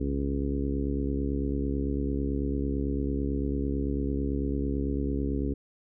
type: harmonic tone with a mistuned harmonic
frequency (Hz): 69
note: C#2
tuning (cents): -7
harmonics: 1 / 2 / 3 / 4 / 5 / 6 / 7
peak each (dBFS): -30 / -36 / -36 / -31 / -38 / -36 / -43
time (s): 0-5.54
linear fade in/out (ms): 10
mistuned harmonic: 1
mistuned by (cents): -120
effects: none